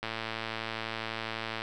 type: click train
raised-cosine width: 0.3 ms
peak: -18 dBFS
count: 179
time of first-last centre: 0.03-1.619 s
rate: 112 Hz
effects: none